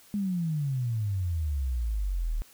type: exponential sweep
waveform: sine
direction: down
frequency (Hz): 209.4 to 36.71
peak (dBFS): -26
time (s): 0.14-2.42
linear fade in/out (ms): 0
effects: white hiss -56 dBFS RMS until 2.53 s